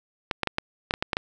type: clicks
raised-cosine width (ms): 0.3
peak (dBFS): -8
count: 9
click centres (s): 0.312 / 0.433 / 0.473 / 0.584 / 0.909 / 0.939 / 1.025 / 1.132 / 1.169
effects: none